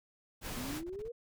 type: noise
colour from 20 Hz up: pink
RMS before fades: -41 dBFS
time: 0.41-0.82 s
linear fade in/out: 50 ms
type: noise bursts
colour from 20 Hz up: brown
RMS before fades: -49 dBFS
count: 10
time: 0.49-1.085 s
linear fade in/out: 5 ms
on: 37 ms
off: 25 ms
type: exponential sweep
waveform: sine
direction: up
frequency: 234.5 to 485.1 Hz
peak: -39 dBFS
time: 0.56-1.12 s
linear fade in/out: 10 ms
effects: none